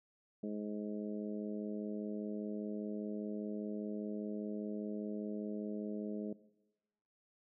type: harmonic tone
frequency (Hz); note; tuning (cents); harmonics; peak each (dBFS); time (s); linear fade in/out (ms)
105; G#2; +19; 2 / 3 / 4 / 5 / 6; -39 / -45 / -45 / -51 / -51; 0.43-6.33; 5
effects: noise-tail reverb RT60 1.0 s tail -19 dB re dry